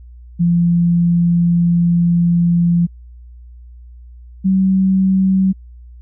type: tone pair in turn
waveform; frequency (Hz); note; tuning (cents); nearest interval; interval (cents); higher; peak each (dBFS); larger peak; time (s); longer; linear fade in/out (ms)
sine; 171.9 / 190.02; F3 / F#3; -27 / +46; major second; 173; second; -10; neither; 0.39-2.87 / 4.44-5.53; first; 20
effects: added 60 Hz sine -35 dBFS peak until 6.01 s